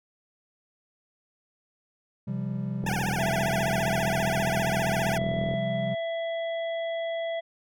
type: chord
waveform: triangle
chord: C suspended fourth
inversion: none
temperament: equal with one note detuned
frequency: 130.81 / 171.61 / 196 Hz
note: C3 / F3 / G3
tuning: 0 / -30 / 0 cents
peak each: -30 / -33 / -30 dBFS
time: 2.27-5.95 s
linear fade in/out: 10 ms
type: click train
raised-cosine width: 2 ms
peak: -21 dBFS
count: 110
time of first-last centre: 2.84-5.538 s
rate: 40.4 Hz
type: tone with vibrato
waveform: 20% pulse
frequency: 809 Hz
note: G#5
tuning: 46 cents flat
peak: -24 dBFS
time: 2.86-5.18 s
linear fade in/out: 5 ms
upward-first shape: triangle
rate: 15 Hz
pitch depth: 250 cents each way
type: harmonic tone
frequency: 665 Hz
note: E5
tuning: 15 cents sharp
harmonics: 1 / 3 / 5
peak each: -28 / -39 / -43 dBFS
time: 3.18-7.41 s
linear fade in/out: 20 ms
effects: none